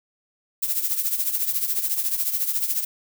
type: noise with tremolo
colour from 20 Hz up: violet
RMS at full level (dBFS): -21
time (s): 0.62-2.85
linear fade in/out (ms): 10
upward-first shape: triangle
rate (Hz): 14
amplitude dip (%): 75
effects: none